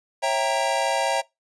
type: chord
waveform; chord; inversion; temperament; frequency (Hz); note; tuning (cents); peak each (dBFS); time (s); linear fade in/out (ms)
square; C# diminished seventh; none; equal with one note detuned; 545.2 / 659.3 / 784 / 932.3; C#5 / E5 / G5 / Bb5; -29 / 0 / 0 / 0; -27; 0.22-1.22; 20
effects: noise-tail reverb RT60 0.2 s tail -23 dB re dry + resampled to 22050 Hz